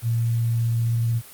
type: tone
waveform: sine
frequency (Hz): 116.2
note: A#2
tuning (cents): -5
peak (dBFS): -19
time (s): 0.02-1.22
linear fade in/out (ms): 50
effects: white hiss -44 dBFS RMS until 1.33 s + Opus 32 kbps